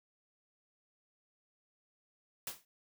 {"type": "noise with exponential decay", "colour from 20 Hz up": "white", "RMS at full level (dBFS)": -36, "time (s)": [2.47, 2.65], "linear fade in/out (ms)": 2, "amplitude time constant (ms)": 37, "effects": []}